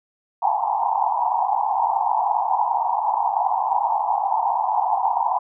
white band-pass noise, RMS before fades -21 dBFS, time 0.42-5.39 s, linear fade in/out 5 ms, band 730 to 980 Hz, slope 96 dB/octave, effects none

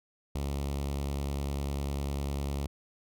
sawtooth tone with notch filter, 70 Hz, C#2, 18 cents sharp, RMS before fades -33 dBFS, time 0.35-2.67 s, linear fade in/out 5 ms, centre 1600 Hz, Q 1.3, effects none

